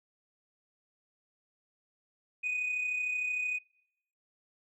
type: tone with amplitude modulation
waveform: sine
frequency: 2489 Hz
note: D#7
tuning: in tune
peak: -26 dBFS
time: 2.43-3.59 s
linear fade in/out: 20 ms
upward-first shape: sine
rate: 33.2 Hz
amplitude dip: 50%
effects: noise-tail reverb RT60 0.8 s tail -26 dB re dry + tanh soft clip ceiling -27 dBFS